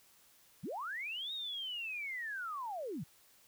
sine linear two-way sweep, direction up then down, 116.54 to 3792 to 116.54 Hz, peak -38 dBFS, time 0.63-3.04 s, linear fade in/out 10 ms, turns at 1.33 s, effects white hiss -65 dBFS RMS until 3.47 s

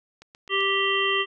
click train, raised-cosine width 0.2 ms, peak -28 dBFS, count 4, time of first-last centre 0.22-0.607 s, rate 7.76 Hz
harmonic tone, 392 Hz, G4, in tune, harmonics 1 / 3 / 5 / 7 / 8, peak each -27 / -27 / -27 / -27 / -27 dBFS, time 0.49-1.26 s, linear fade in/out 50 ms
effects none

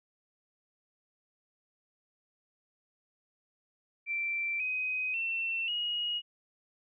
sine tone with pitch steps, 2346 / 2514 / 2695 / 2888 Hz, D7 / D#7 / E7 / F#7, -2 / +17 / +38 / -43 cents, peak -30 dBFS, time 4.06-6.22 s, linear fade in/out 50 ms, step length 540 ms, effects none

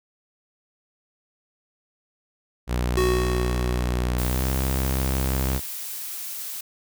sawtooth tone with pitch glide, 61.1 to 65.86 Hz, B1 to C2, -18 to +12 cents, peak -18 dBFS, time 2.67-5.61 s, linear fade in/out 50 ms, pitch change +130 cents, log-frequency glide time 4.19-4.51 s
square tone with exponential decay, 370 Hz, F#4, in tune, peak -19 dBFS, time 2.97-4.77 s, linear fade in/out 2 ms, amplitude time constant 390 ms
blue noise, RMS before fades -33 dBFS, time 4.18-6.61 s, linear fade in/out 5 ms
effects none

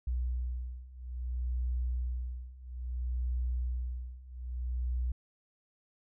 sine beating tone pair, 61.3 / 61.9 Hz, B1 / B1, -12 / +5 cents, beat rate 0.6 Hz, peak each -36 / -34 dBFS, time 0.07-5.12 s, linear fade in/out 5 ms, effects none

